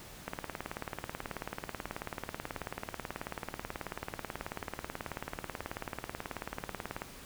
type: click train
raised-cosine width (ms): 0.5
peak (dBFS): -21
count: 125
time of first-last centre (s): 0.28-7.019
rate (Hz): 18.4
effects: pink hiss -50 dBFS RMS until 7.25 s